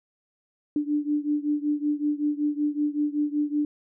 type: beating tone pair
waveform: sine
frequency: 293.7 / 299 Hz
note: D4 / D4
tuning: 0 / +31 cents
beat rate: 5.3 Hz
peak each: -25 / -27 dBFS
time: 0.76-3.65 s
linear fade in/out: 2 ms
effects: none